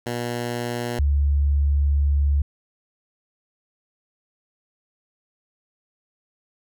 10% pulse / sine tone pair in turn, 120 / 71.35 Hz, B2 / D2, -49 / -49 cents, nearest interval major sixth, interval 900 cents, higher first, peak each -17 / -16 dBFS, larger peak second, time 0.06-0.99 / 0.99-2.42 s, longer second, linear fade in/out 5 ms, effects none

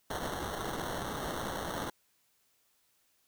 white noise with sample-and-hold, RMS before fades -37 dBFS, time 0.1-1.9 s, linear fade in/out 5 ms, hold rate 2450 Hz, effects white hiss -72 dBFS RMS until 3.27 s

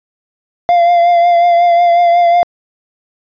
triangle tone with vibrato, 693 Hz, F5, 14 cents flat, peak -4 dBFS, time 0.69-2.43 s, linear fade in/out 0 ms, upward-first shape triangle, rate 5.5 Hz, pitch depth 32 cents each way, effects resampled to 11025 Hz

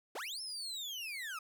35% pulse linear two-way sweep, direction up then down, 261.6 to 5340 to 1233 Hz, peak -38 dBFS, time 0.15-1.39 s, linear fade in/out 5 ms, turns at 0.41 s, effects none

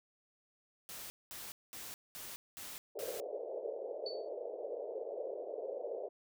white noise bursts, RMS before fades -47 dBFS, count 6, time 0.89-3.2 s, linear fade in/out 0 ms, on 210 ms, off 210 ms
pink band-pass noise, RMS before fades -42 dBFS, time 2.95-6.09 s, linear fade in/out 10 ms, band 430 to 610 Hz, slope 48 dB/octave
sine tone with exponential decay, 4484 Hz, C#8, 19 cents sharp, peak -38 dBFS, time 4.06-4.29 s, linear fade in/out 5 ms, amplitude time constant 50 ms
effects none

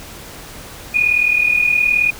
sine tone pair together, 2450 / 2489 Hz, D#7 / D#7, -27 / 0 cents, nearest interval unison, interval 27 cents, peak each -13 / -18 dBFS, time 0.94-2.11 s, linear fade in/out 10 ms, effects pink hiss -35 dBFS RMS until 2.19 s

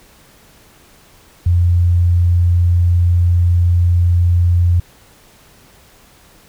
sine tone, 87.31 Hz, F2, in tune, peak -9 dBFS, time 1.46-4.8 s, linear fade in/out 5 ms, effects pink hiss -47 dBFS RMS until 6.48 s

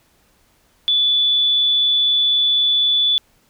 sine tone, 3464 Hz, A7, 28 cents flat, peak -13 dBFS, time 0.88-3.18 s, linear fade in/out 0 ms, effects pink hiss -58 dBFS RMS until 3.49 s

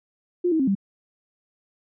sine tone with pitch steps, 354.2 / 319.4 / 266.4 / 196.5 Hz, F4 / D#4 / C4 / G3, +24 / +45 / +31 / +4 cents, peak -18 dBFS, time 0.44-0.752 s, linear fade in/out 10 ms, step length 78 ms, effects none

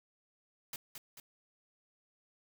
white noise with echo, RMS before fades -42 dBFS, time 0.73-0.76 s, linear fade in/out 2 ms, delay 220 ms, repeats 2, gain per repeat -5 dB, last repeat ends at 1.2 s, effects none

